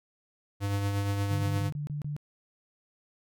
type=tone with tremolo; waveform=square; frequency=100.3 Hz; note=G2; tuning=40 cents sharp; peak=-26 dBFS; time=0.6-1.71 s; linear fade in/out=50 ms; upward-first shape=triangle; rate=8.5 Hz; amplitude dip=40%
type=tone bursts; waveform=sine; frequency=147.1 Hz; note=D3; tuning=3 cents sharp; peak=-31 dBFS; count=6; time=1.31-2.165 s; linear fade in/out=0 ms; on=120 ms; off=27 ms
effects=none